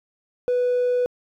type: tone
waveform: triangle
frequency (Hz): 493.9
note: B4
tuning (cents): 0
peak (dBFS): -15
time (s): 0.48-1.06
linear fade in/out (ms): 0
effects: tanh soft clip ceiling -14 dBFS